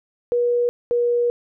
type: tone pair in turn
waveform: sine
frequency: 482.1 / 479.5 Hz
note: B4 / A#4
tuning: -42 / +49 cents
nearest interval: unison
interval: 9 cents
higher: first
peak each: -16 dBFS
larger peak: neither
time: 0.32-0.69 / 0.91-1.3 s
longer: second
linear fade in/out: 0 ms
effects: none